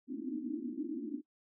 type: band-pass noise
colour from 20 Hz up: white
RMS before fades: -39 dBFS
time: 0.07-1.22 s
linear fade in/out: 50 ms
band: 230 to 330 Hz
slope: 96 dB/octave
effects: noise-tail reverb RT60 0.1 s tail -21 dB re dry